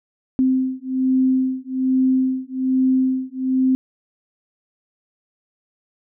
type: beating tone pair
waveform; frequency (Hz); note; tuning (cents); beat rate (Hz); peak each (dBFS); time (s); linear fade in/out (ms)
sine; 259.5 / 260.7; C4 / C4; -14 / -6; 1.2; -19; 0.39-3.75; 0
effects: none